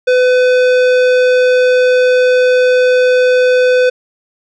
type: tone with tanh clipping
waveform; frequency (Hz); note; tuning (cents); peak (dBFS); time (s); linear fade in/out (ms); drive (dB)
sine; 503; B4; +32; -9; 0.07-3.9; 10; 16
effects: none